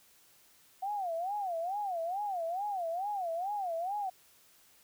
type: tone with vibrato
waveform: sine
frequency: 740 Hz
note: F#5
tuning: in tune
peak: -32 dBFS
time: 0.82-4.1 s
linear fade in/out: 10 ms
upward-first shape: sine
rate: 2.3 Hz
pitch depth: 210 cents each way
effects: white hiss -63 dBFS RMS until 4.83 s